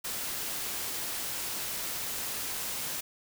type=noise; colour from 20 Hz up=white; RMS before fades=-35 dBFS; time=0.04-3.01 s; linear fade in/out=10 ms; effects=none